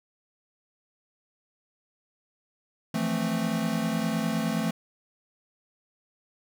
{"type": "chord", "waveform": "square", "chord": "F major seventh", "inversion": "third", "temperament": "equal", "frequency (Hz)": [164.81, 174.61, 220, 261.6], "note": ["E3", "F3", "A3", "C4"], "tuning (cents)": [0, 0, 0, 0], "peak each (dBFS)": [-33, -34, -29, -34], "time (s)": [2.94, 4.71], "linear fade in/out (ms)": 5, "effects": []}